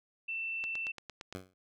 sine tone, 2676 Hz, E7, 25 cents sharp, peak -34 dBFS, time 0.28-0.92 s, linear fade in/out 10 ms
click train, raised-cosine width 0.2 ms, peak -26 dBFS, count 7, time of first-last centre 0.64-1.326 s, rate 8.75 Hz
10% pulse tone with exponential decay, 93.1 Hz, F#2, 11 cents sharp, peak -29 dBFS, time 1.35-1.54 s, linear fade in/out 0 ms, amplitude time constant 41 ms
effects none

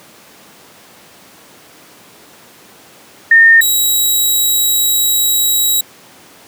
sine / 10% pulse tone pair in turn, 1824 / 3865 Hz, A#6 / B7, -38 / -38 cents, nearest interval octave + minor second, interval 1300 cents, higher second, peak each -3 dBFS, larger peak neither, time 3.31-3.61 / 3.61-5.81 s, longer second, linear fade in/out 5 ms, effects pink hiss -41 dBFS RMS until 6.47 s + high-pass 200 Hz 12 dB/octave

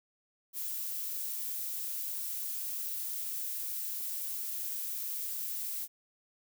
violet noise, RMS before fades -37 dBFS, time 0.53-5.88 s, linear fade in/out 50 ms, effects none

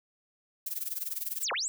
violet noise with tremolo, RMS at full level -32 dBFS, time 0.66-1.45 s, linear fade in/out 5 ms, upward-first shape sine, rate 20 Hz, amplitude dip 85%
sine linear two-way sweep, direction down then up, 8210 to 410 to 8210 Hz, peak -29 dBFS, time 1.43-1.68 s, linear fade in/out 0 ms, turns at 1.52 s
effects none

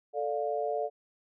sine chord, D minor, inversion second, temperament just, 440.5 / 587.3 / 704.8 Hz, A4 / D5 / F5, +2 / 0 / +16 cents, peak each -33 dBFS, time 0.13-0.9 s, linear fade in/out 50 ms, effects none

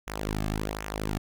sawtooth tone with flanger, 52.3 Hz, G#1, 13 cents sharp, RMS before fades -32 dBFS, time 0.07-1.18 s, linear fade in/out 5 ms, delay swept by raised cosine 0.22 to 2.12 ms, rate 1.3 Hz, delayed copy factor -0.75, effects none

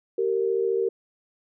sine tone pair together, 386.8 / 461.1 Hz, G4 / A#4, -23 / -19 cents, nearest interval minor third, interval 304 cents, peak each -24 dBFS, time 0.18-0.89 s, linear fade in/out 5 ms, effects none

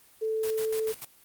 sine tone, 440 Hz, A4, in tune, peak -26 dBFS, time 0.21-0.93 s, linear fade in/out 20 ms
white noise with tremolo, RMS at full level -38 dBFS, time 0.43-1.05 s, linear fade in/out 5 ms, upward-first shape square, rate 6.8 Hz, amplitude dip 75%
effects white hiss -58 dBFS RMS until 1.24 s + Opus 32 kbps

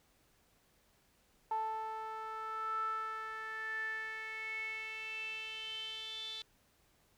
sawtooth tone with band-pass filter sweep, 440 Hz, A4, in tune, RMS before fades -41 dBFS, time 1.51-6.42 s, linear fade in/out 2 ms, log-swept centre 910 to 3700 Hz, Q 9.9, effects pink hiss -71 dBFS RMS until 7.17 s

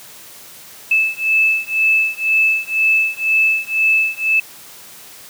sine beating tone pair, 2619 / 2621 Hz, E7 / E7, -12 / -11 cents, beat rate 2 Hz, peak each -16 dBFS, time 0.91-4.4 s, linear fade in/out 5 ms, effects white hiss -39 dBFS RMS until 5.29 s + high-pass 80 Hz 12 dB/octave

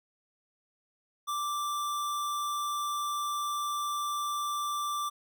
square tone, 1174.7 Hz, D6, in tune, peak -31 dBFS, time 1.27-5.1 s, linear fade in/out 20 ms, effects none

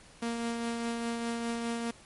sawtooth tone with tremolo, 233.1 Hz, A#3, in tune, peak -26 dBFS, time 0.22-1.91 s, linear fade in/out 5 ms, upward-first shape triangle, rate 4.9 Hz, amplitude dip 35%, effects pink hiss -55 dBFS RMS until 2.05 s + MP3 48 kbps

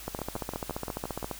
two click trains, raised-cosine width 1 ms, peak -20 / -18 dBFS, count 7 / 19, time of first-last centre 0.19-1.228 / 0.08-1.313 s, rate 5.78 / 14.6 Hz, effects added 50 Hz sine -49 dBFS peak until 1.39 s + white hiss -45 dBFS RMS until 1.39 s

